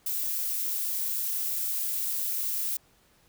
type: noise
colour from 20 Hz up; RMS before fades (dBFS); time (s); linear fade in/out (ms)
violet; -30; 0.06-2.77; 5
effects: pink hiss -63 dBFS RMS until 3.28 s